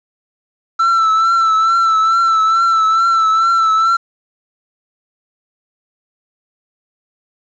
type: tone with vibrato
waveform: triangle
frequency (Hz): 1332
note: E6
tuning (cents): +18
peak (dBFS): -8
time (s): 0.79-3.97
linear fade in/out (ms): 10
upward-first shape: triangle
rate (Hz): 2.3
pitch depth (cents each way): 45
effects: resampled to 16000 Hz + 7-bit